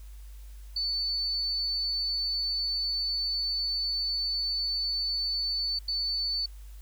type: tone bursts at uneven times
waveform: sine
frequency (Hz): 4496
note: C#8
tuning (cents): +24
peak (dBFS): -27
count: 2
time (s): 0.76-5.79 / 5.88-6.46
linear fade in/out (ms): 5
effects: added 50 Hz sine -42 dBFS peak until 6.81 s + white hiss -60 dBFS RMS until 6.81 s